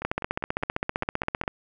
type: two click trains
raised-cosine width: 0.5 ms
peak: -10 / -20 dBFS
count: 23 / 8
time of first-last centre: 0.05-1.479 / 0.02-1.437 s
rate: 15.4 / 4.94 Hz
effects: none